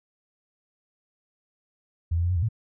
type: tone with pitch steps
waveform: sine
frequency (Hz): 83.4 / 85.2 / 87.4 / 91.5 / 83.1 / 111.2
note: E2 / F2 / F2 / F#2 / E2 / A2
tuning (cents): +21 / -42 / +2 / -19 / +15 / +19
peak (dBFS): -21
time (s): 2.11-2.488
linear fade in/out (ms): 10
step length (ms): 63
effects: none